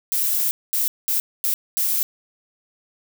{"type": "noise bursts at uneven times", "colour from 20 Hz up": "violet", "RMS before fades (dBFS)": -21, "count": 5, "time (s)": [[0.12, 0.51], [0.73, 0.88], [1.08, 1.2], [1.44, 1.54], [1.77, 2.03]], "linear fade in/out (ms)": 0, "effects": []}